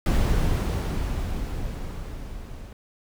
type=noise with level ramp; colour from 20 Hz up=brown; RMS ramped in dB=-19 to -39 dBFS; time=0.06-2.73 s; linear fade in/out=2 ms; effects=none